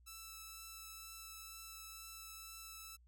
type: tone with vibrato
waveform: 5% pulse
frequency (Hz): 1318.5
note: E6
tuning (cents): 0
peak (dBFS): -39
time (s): 0.06-2.97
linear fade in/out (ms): 20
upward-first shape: triangle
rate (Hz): 2.1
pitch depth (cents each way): 10
effects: added 60 Hz sine -63 dBFS peak until 3.07 s